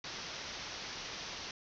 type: low-pass noise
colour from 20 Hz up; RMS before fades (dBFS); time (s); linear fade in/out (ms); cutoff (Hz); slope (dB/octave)
white; -44; 0.04-1.51; 2; 6100; 96
effects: none